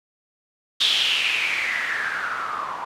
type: noise with low-pass filter sweep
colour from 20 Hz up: blue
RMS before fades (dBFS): -24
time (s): 0.8-2.85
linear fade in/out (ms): 10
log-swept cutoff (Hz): 3600 to 1000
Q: 6.5
effects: none